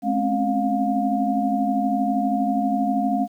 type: tone cluster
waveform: sine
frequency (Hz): 212.3 / 258.9 / 271.4 / 707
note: G#3 / C4 / C#4 / F5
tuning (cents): +38 / -18 / -36 / +21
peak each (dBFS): -24 / -28 / -24 / -23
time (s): 0.02-3.28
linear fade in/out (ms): 50
effects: 9-bit